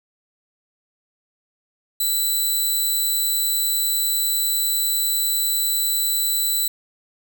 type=tone; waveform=5% pulse; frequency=3990 Hz; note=B7; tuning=17 cents sharp; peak=-11 dBFS; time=2-6.68 s; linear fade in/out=5 ms; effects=none